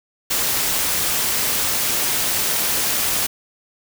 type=noise with amplitude modulation; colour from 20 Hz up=white; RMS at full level=-18 dBFS; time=0.3-3.27 s; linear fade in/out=10 ms; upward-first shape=sine; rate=221 Hz; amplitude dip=50%; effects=none